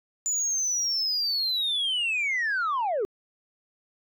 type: linear sweep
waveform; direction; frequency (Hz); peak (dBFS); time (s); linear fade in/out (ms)
sine; down; 7040 to 370; -22; 0.26-3.05; 0
effects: tanh soft clip ceiling -22 dBFS